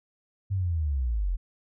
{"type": "linear sweep", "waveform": "sine", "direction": "down", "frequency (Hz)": [100, 39.89], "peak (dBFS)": -24, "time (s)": [0.5, 1.37], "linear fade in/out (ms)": 20, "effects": []}